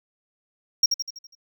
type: tone with echo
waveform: triangle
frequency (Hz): 5588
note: F8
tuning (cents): 0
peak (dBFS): -12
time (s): 0.83-0.86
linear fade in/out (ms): 5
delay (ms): 82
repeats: 6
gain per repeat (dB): -6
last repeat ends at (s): 1.352
effects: none